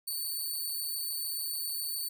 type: tone with amplitude modulation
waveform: 5% pulse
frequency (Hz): 4493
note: C#8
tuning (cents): +23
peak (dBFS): -24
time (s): 0.07-2.09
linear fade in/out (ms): 10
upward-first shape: sine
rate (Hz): 157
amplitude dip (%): 45
effects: none